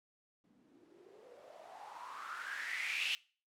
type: noise with low-pass filter sweep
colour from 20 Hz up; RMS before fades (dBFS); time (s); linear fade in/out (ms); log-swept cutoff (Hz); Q
violet; -44; 0.44-3.15; 0; 220 to 2900; 7.1
effects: noise-tail reverb RT60 0.4 s tail -23 dB re dry